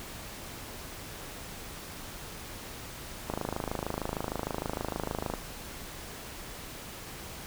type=click train; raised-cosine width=1 ms; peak=-17 dBFS; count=55; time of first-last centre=3.3-5.338 s; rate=26.5 Hz; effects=pink hiss -43 dBFS RMS until 7.46 s